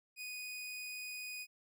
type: tone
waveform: sawtooth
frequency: 2483 Hz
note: D#7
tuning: 4 cents flat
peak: -39 dBFS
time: 0.16-1.47 s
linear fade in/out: 50 ms
effects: none